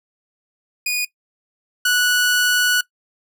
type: tone pair in turn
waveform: sawtooth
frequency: 2463 / 1473.8 Hz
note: D#7 / F#6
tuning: -18 / -7 cents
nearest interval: major sixth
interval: 889 cents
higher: first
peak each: -15 / -11 dBFS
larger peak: second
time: 0.86-1.05 / 1.85-2.81 s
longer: second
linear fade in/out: 5 ms
effects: noise-tail reverb RT60 0.1 s tail -19 dB re dry